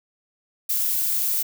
violet noise, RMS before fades -23 dBFS, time 0.69-1.43 s, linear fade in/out 10 ms, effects none

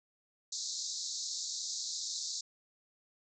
white band-pass noise, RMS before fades -39 dBFS, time 0.52-2.41 s, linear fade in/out 5 ms, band 3800 to 7300 Hz, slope 96 dB/octave, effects none

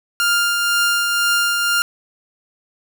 sawtooth tone with tremolo, 1400 Hz, F6, 4 cents sharp, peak -10 dBFS, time 0.2-1.82 s, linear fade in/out 0 ms, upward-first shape triangle, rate 2 Hz, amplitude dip 35%, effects none

